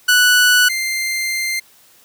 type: tone pair in turn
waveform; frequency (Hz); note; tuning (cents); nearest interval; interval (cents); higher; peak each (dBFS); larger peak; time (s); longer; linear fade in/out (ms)
sawtooth; 1480 / 2093; F#6 / C7; 0 / 0; tritone; 600; second; -6 / -15; first; 0.08-0.69 / 0.69-1.6; second; 10
effects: white hiss -50 dBFS RMS until 2.04 s + high-pass 60 Hz 12 dB/octave